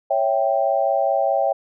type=chord; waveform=sine; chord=C# diminished; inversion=none; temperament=equal; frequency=554.4 / 659.3 / 784 Hz; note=C#5 / E5 / G5; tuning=0 / 0 / 0 cents; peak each=-21 dBFS; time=0.1-1.53 s; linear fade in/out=10 ms; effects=none